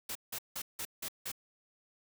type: noise bursts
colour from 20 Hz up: white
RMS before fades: -39 dBFS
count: 6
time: 0.09-1.318 s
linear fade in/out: 5 ms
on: 63 ms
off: 170 ms
effects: none